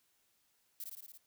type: noise with echo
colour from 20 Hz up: violet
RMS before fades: -43 dBFS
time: 0.8-0.84 s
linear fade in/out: 2 ms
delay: 56 ms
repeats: 6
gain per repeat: -2 dB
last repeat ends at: 1.176 s
effects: white hiss -75 dBFS RMS until 1.26 s